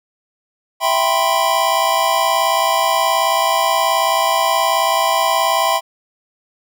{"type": "chord", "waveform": "square", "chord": "C major seventh", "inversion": "first", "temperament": "equal", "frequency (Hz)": [659.3, 784, 987.8, 1046.5], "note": ["E5", "G5", "B5", "C6"], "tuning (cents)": [0, 0, 0, 0], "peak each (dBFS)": -20, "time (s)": [0.8, 5.81], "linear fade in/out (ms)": 50, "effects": []}